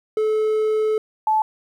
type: tone pair in turn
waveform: triangle / sine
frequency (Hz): 432.8 / 868.1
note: A4 / A5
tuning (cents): -29 / -24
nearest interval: octave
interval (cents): 1205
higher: second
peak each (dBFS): -15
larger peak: neither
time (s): 0.17-0.98 / 1.27-1.42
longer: first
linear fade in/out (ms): 2
effects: 9-bit